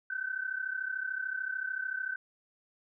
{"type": "tone pair together", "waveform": "sine", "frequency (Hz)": [1507.5, 1541], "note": ["F#6", "G6"], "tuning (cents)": [32, -30], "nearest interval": "unison", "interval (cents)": 38, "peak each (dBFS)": [-36, -35], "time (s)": [0.1, 2.16], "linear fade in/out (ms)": 5, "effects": []}